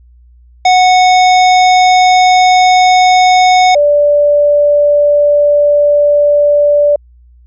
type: tone pair in turn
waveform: square / sine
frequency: 736 / 584.2 Hz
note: F#5 / D5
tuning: -9 / -9 cents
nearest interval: major third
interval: 400 cents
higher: first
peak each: -5 dBFS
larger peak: neither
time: 0.65-3.75 / 3.75-6.96 s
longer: second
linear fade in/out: 5 ms
effects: added 60 Hz sine -39 dBFS peak until 7.46 s + resampled to 16000 Hz